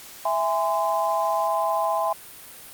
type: chord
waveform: sine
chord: E augmented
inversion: none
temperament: just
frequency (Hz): 659.3 / 824.1 / 1030.1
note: E5 / G#5 / B#5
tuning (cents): 0 / -14 / -27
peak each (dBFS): -25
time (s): 0.25-2.13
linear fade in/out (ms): 5
effects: white hiss -43 dBFS RMS until 2.73 s + Opus 48 kbps